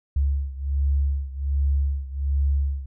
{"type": "beating tone pair", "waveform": "sine", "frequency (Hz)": [69.3, 70.6], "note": ["C#2", "C#2"], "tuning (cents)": [0, 32], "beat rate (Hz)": 1.3, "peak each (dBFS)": [-22, -25], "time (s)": [0.16, 2.86], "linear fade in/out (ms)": 5, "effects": []}